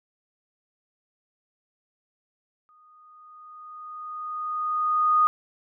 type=tone with exponential growth; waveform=sine; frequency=1236 Hz; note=D#6; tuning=12 cents flat; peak=-15 dBFS; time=2.69-5.27 s; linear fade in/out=0 ms; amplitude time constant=560 ms; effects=none